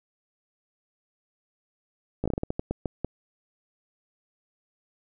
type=slowing click train; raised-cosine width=2 ms; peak=-14 dBFS; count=12; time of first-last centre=2.24-3.046 s; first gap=16 ms; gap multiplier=1.28; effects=none